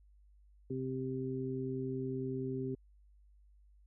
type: harmonic tone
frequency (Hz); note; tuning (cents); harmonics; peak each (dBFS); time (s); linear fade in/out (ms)
130.81; C3; 0; 1 / 2 / 3; -40 / -39 / -39; 0.7-2.75; 5
effects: added 50 Hz sine -60 dBFS peak until 3.86 s